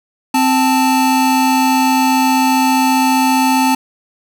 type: tone pair together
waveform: square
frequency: 261.6 / 879.9 Hz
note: C4 / A5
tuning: 0 / 0 cents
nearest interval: octave + major sixth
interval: 2100 cents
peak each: -14 dBFS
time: 0.34-3.75 s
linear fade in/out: 5 ms
effects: none